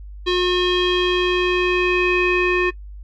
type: tone with low-pass filter sweep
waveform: square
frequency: 360 Hz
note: F#4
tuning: 47 cents flat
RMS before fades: -18 dBFS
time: 0.26-2.71 s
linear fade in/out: 20 ms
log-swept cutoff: 3600 to 2300 Hz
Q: 6
effects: noise-tail reverb RT60 0.1 s tail -21 dB re dry + added 50 Hz sine -33 dBFS peak until 3.03 s

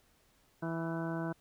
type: harmonic tone with a mistuned harmonic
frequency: 164.81 Hz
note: E3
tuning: in tune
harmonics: 1 / 2 / 3 / 4 / 5 / 6 / 7 / 8 / 9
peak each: -37 / -38 / -48 / -42 / -50 / -46 / -54 / -51 / -46 dBFS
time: 0.62-1.33 s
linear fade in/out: 10 ms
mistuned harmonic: 9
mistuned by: +26 cents
effects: pink hiss -69 dBFS RMS until 1.4 s

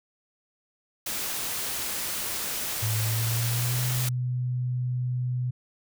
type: noise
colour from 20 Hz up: white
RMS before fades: -31 dBFS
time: 1.06-4.09 s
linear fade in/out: 5 ms
type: tone with pitch glide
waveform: sine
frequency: 110 to 124.91 Hz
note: A2 to B2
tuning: 0 to +20 cents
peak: -25 dBFS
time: 2.82-5.51 s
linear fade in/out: 10 ms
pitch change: +220 cents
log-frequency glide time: 3.02-3.83 s
effects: none

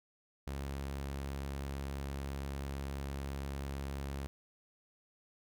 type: tone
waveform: sawtooth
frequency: 69 Hz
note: C#2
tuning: 7 cents flat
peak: -34 dBFS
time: 0.47-4.27 s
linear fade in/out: 0 ms
effects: none

